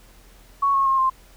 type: tone with pitch steps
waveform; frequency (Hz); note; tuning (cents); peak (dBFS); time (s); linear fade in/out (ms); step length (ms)
sine; 1112 / 1091.6 / 1071.6 / 1052; C#6 / C#6 / C6 / C6; +5 / -27 / +41 / +9; -16; 0.62-1.1; 10; 120
effects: added 42 Hz sine -49 dBFS peak until 1.36 s + pink hiss -53 dBFS RMS until 1.36 s